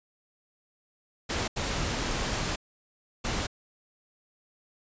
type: noise bursts at uneven times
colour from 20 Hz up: pink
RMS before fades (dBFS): -30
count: 3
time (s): 1.29-1.48 / 1.56-2.56 / 3.24-3.47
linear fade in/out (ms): 10
effects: resampled to 16000 Hz